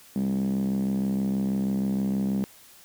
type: tone with band-pass filter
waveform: 5% pulse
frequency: 66.3 Hz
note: C2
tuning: 23 cents sharp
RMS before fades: -26 dBFS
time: 0.16-2.44 s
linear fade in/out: 0 ms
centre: 210 Hz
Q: 8.3
effects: white hiss -52 dBFS RMS until 2.84 s